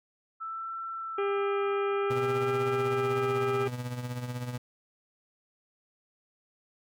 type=tone with vibrato; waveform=sine; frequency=1318.5 Hz; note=E6; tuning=in tune; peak=-34 dBFS; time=0.4-3.66 s; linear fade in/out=20 ms; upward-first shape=sine; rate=0.59 Hz; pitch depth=29 cents each way
type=harmonic tone; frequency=400.2 Hz; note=G4; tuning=36 cents sharp; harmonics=1 / 2 / 3 / 4 / 5 / 6 / 7 / 8; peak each=-27 / -39 / -41 / -45 / -48 / -42 / -52 / -52 dBFS; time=1.18-3.68 s; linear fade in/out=5 ms
type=tone with tremolo; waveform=35% pulse; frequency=123.47 Hz; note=B2; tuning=in tune; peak=-29 dBFS; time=2.1-4.58 s; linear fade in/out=5 ms; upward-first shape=triangle; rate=16 Hz; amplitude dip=65%
effects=none